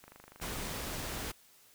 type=click train; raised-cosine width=0.5 ms; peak=-36 dBFS; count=22; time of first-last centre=0.04-0.88 s; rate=25 Hz
type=noise; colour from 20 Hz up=pink; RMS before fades=-39 dBFS; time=0.41-1.32 s; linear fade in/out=10 ms
effects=white hiss -62 dBFS RMS until 1.74 s